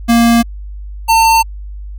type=tone pair in turn; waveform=square; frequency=233.5 / 901.1 Hz; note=A#3 / A5; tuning=+3 / +41 cents; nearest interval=octave + major seventh; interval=2338 cents; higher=second; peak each=-7 dBFS; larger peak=neither; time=0.08-0.43 / 1.08-1.43 s; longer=neither; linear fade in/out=20 ms; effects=added 50 Hz sine -24 dBFS peak until 1.98 s